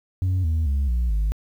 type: tone with pitch steps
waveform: sine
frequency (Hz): 92.5 / 80.06 / 69.3 / 59.98 / 51.91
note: F#2 / D#2 / C#2 / B1 / G#1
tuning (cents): 0 / +50 / 0 / -50 / 0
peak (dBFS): -16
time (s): 0.22-1.32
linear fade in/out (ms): 0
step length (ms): 220
effects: tanh soft clip ceiling -18 dBFS + 9-bit